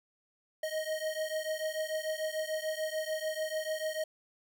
square beating tone pair, 623 / 629.8 Hz, D#5 / D#5, +2 / +21 cents, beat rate 6.8 Hz, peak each -36 / -37 dBFS, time 0.63-4.04 s, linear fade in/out 5 ms, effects none

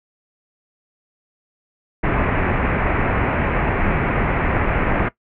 pink low-pass noise, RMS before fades -19 dBFS, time 2.03-5.09 s, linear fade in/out 10 ms, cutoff 2400 Hz, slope 48 dB/octave, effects noise-tail reverb RT60 0.1 s tail -18 dB re dry

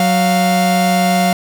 45% pulse tone pair together, 185 / 698.5 Hz, F#3 / F5, 0 / 0 cents, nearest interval octave + major seventh, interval 2300 cents, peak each -14 dBFS, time 0-1.33 s, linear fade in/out 2 ms, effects 8-bit

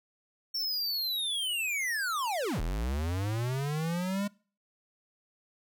square linear two-way sweep, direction down then up, 5480 to 36.71 to 206.3 Hz, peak -30 dBFS, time 0.54-4.28 s, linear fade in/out 10 ms, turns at 2.61 s, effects noise-tail reverb RT60 0.4 s tail -23 dB re dry

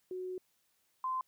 sine tone pair in turn, 368.3 / 1034.8 Hz, F#4 / C6, -8 / -19 cents, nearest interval octave + tritone, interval 1789 cents, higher second, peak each -37 / -32 dBFS, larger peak second, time 0.11-0.38 / 1.04-1.21 s, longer first, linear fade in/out 2 ms, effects white hiss -75 dBFS RMS until 1.27 s

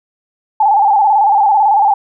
sine tone with vibrato, 830.6 Hz, G#5, in tune, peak -7 dBFS, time 0.6-1.94 s, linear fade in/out 5 ms, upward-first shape square, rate 18 Hz, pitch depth 71 cents each way, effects none

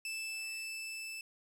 sawtooth tone with level ramp, 2637 Hz, E7, in tune, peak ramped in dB -34 to -38 dBFS, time 0.05-1.21 s, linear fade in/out 2 ms, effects low-pass 12000 Hz 12 dB/octave + 10-bit

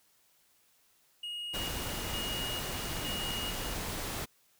triangle tone with tremolo, 2873 Hz, F7, 48 cents sharp, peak -35 dBFS, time 1.23-3.74 s, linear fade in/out 5 ms, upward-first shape square, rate 1.1 Hz, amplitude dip 65%
pink noise, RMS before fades -37 dBFS, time 1.53-4.26 s, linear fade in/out 20 ms
effects white hiss -68 dBFS RMS until 4.59 s

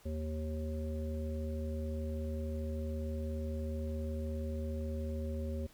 harmonic tone, 77.78 Hz, D#2, in tune, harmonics 1 / 3 / 5 / 7, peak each -36 / -42 / -47 / -45 dBFS, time 0.05-5.67 s, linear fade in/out 10 ms, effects pink hiss -62 dBFS RMS until 5.73 s

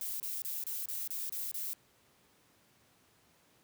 violet noise bursts, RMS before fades -38 dBFS, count 8, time 0.01-1.733 s, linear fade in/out 0 ms, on 190 ms, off 29 ms, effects pink hiss -67 dBFS RMS until 3.63 s + high-pass 100 Hz 12 dB/octave

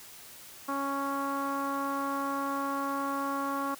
sawtooth tone with low-pass filter, 277.2 Hz, C#4, in tune, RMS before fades -32 dBFS, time 0.68-3.75 s, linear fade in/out 10 ms, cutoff 1200 Hz, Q 7.6, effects white hiss -49 dBFS RMS until 3.79 s

